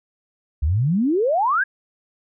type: exponential sweep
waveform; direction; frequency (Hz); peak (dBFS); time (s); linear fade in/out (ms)
sine; up; 66.8 to 1679; -16; 0.62-1.64; 10
effects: none